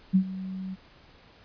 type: tone with ADSR envelope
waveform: sine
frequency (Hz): 188.7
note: F#3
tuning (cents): +34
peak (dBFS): -15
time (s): 0.13-0.76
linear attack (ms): 24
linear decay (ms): 81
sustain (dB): -17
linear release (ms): 28
effects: pink hiss -55 dBFS RMS until 1.44 s + resampled to 11025 Hz